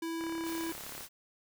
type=tone; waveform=square; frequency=329.6 Hz; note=E4; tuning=in tune; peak=-35 dBFS; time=0.02-0.72 s; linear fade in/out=5 ms
type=click train; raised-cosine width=0.5 ms; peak=-30 dBFS; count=29; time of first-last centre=0.21-1.008 s; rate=35.1 Hz
type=noise; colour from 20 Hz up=white; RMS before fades=-45 dBFS; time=0.43-1.09 s; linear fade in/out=50 ms
effects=none